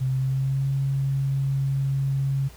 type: tone with pitch glide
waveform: sine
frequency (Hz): 130.81 to 136.6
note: C3 to C#3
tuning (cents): 0 to -25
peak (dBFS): -21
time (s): 0-2.49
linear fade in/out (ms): 20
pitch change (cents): +75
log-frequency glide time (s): 0.1-0.66
effects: added 60 Hz sine -44 dBFS peak until 2.56 s + pink hiss -50 dBFS RMS until 2.56 s